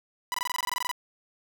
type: tone bursts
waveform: sawtooth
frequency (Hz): 987.8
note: B5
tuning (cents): 0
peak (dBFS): -23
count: 14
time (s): 0.32-0.914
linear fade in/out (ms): 0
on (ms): 22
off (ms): 22
effects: none